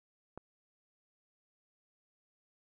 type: click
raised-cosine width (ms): 1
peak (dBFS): -30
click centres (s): 0.376
effects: none